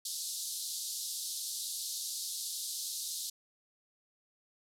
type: band-pass noise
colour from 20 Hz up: pink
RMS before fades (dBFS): -39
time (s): 0.05-3.3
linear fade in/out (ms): 5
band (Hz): 3800 to 13000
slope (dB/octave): 48
effects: none